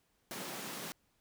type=high-pass noise; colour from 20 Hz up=pink; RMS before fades=-43 dBFS; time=0.31-0.92 s; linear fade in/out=0 ms; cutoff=170 Hz; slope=24 dB/octave; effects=pink hiss -75 dBFS RMS until 1.2 s